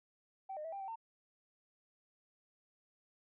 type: tone with pitch steps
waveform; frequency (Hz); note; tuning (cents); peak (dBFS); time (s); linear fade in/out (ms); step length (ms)
sine; 771 / 609 / 651 / 791 / 774 / 905; G5 / D#5 / E5 / G5 / G5 / A5; -29 / -37 / -22 / +15 / -22 / +48; -40; 0.49-0.958; 10; 78
effects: tanh soft clip ceiling -36 dBFS